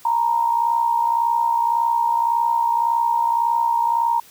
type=tone with amplitude modulation; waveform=sine; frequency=932.3 Hz; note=A#5; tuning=in tune; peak=-13 dBFS; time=0.05-4.2 s; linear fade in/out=5 ms; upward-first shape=sine; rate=61.8 Hz; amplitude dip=65%; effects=white hiss -48 dBFS RMS until 4.3 s